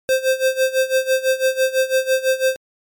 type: tone with tremolo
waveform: square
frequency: 523.3 Hz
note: C5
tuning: in tune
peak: -13 dBFS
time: 0.09-2.56 s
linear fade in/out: 0 ms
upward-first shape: sine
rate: 6 Hz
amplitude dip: 85%
effects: MP3 96 kbps